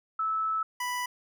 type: tone pair in turn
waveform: sine / 25% pulse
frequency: 1307 / 987.5 Hz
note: E6 / B5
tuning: -15 / 0 cents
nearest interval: perfect fourth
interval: 485 cents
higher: first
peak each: -26 dBFS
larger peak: neither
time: 0.19-0.63 / 0.8-1.06 s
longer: first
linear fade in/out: 5 ms
effects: none